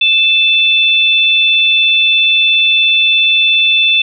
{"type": "tone pair together", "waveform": "sine", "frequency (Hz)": [2636, 3519], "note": ["E7", "A7"], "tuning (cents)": [-1, 0], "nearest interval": "perfect fourth", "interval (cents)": 501, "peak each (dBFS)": -10, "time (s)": [0.01, 4.02], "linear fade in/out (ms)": 5, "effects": []}